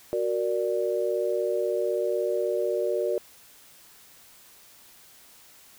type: chord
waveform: sine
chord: Gb augmented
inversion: none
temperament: equal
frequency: 370 / 466.2 / 587.3 Hz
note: Gb4 / Bb4 / D5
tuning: 0 / 0 / 0 cents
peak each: -28 dBFS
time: 0.13-3.18 s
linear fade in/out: 0 ms
effects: white hiss -53 dBFS RMS until 5.78 s